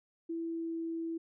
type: tone with pitch glide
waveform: sine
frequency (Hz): 331.5 to 329.6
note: E4 to E4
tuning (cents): +10 to 0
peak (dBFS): -34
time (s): 0.29-1.18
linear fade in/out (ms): 10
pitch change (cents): -10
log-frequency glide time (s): 0.42-0.76
effects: none